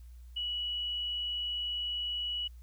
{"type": "tone", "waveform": "sine", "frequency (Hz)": 2935, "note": "F#7", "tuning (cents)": -15, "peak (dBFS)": -32, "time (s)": [0.36, 2.48], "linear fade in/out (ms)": 10, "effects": ["added 60 Hz sine -47 dBFS peak until 2.62 s", "white hiss -70 dBFS RMS until 2.62 s"]}